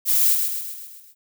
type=noise with echo; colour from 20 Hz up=violet; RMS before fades=-18 dBFS; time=0.05-0.37 s; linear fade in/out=50 ms; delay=130 ms; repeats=6; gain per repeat=-5 dB; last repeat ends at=1.15 s; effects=none